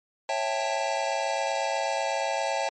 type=chord; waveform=square; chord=A dominant seventh; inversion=first; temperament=just; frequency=550 / 660 / 792 / 880 Hz; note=C#5 / E5 / G5 / A5; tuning=-14 / +2 / +18 / 0 cents; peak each=-32 dBFS; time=0.29-2.69 s; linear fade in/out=2 ms; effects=low-pass 10000 Hz 12 dB/octave + MP3 32 kbps